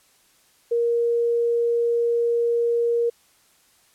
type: tone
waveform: sine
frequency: 470 Hz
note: A#4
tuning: 14 cents sharp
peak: -18 dBFS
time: 0.71-3.1 s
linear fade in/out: 10 ms
effects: white hiss -59 dBFS RMS until 3.94 s + low-pass 12000 Hz 12 dB/octave